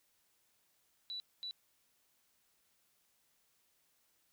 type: tone bursts at uneven times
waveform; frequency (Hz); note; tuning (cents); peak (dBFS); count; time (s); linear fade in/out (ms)
sine; 3951; B7; 0; -40; 2; 1.1-1.2 / 1.43-1.51; 0
effects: white hiss -75 dBFS RMS until 4.32 s